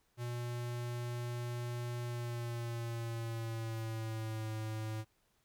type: tone with pitch glide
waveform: square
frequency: 120.6 to 109.32 Hz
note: B2 to A2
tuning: -41 to -11 cents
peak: -38 dBFS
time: 0.17-5.05 s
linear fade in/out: 50 ms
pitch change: -170 cents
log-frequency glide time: 2.03-4.52 s
effects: pink hiss -75 dBFS RMS until 5.44 s